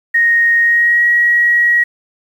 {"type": "tone with pitch glide", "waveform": "sine", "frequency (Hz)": [1864.7, 1905], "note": ["A#6", "A#6"], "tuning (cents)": [0, 37], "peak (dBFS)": -8, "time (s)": [0.14, 1.84], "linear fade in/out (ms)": 10, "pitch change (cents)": 37, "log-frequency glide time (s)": [0.61, 1.05], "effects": ["7-bit"]}